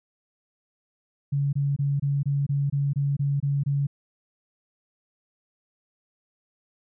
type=tone bursts; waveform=sine; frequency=141 Hz; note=C#3; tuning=30 cents sharp; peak=-21 dBFS; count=11; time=1.32-3.87 s; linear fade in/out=10 ms; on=210 ms; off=24 ms; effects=none